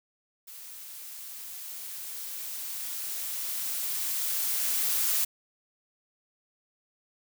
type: noise with level ramp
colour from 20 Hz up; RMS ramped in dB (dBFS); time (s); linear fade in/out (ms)
blue; -45 to -26; 0.47-5.25; 10
effects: none